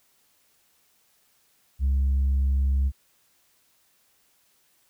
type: tone with tanh clipping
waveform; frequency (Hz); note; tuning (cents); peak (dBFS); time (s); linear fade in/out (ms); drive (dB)
sine; 67.7; C#2; -40; -20; 1.79-2.92; 50; 1
effects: white hiss -65 dBFS RMS until 4.89 s